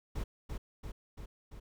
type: noise with echo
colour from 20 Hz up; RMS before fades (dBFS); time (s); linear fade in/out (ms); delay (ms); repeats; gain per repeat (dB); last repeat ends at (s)
brown; -36; 0.15-0.24; 10; 340; 4; -3; 1.6
effects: none